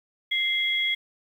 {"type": "tone pair together", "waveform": "sine", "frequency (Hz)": [2093, 3322], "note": ["C7", "G#7"], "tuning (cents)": [0, 0], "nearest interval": "minor sixth", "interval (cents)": 800, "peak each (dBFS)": -25, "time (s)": [0.31, 0.95], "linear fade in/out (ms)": 10, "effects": ["9-bit"]}